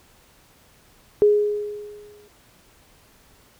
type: tone with exponential decay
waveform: sine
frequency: 416.1 Hz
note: G#4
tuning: 3 cents sharp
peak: -10 dBFS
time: 1.22-2.28 s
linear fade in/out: 0 ms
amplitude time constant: 230 ms
effects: pink hiss -55 dBFS RMS until 3.59 s